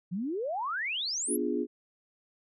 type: exponential sweep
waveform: sine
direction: up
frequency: 165.8 to 11970 Hz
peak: -30 dBFS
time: 0.11-1.37 s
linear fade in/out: 20 ms
type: chord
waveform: sine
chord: B diminished seventh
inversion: none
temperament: equal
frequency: 246.9 / 293.7 / 349.2 / 415.3 Hz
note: B3 / D4 / F4 / Ab4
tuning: 0 / 0 / 0 / 0 cents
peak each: -33 dBFS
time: 1.27-1.67 s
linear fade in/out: 50 ms
effects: none